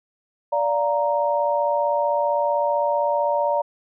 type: chord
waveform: sine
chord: Bb major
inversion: first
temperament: equal with one note detuned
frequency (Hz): 582.9 / 698.5 / 932.3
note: D5 / F5 / Bb5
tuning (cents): -13 / 0 / 0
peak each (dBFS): -21 / -27 / -22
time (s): 0.52-3.62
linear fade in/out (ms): 10
effects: none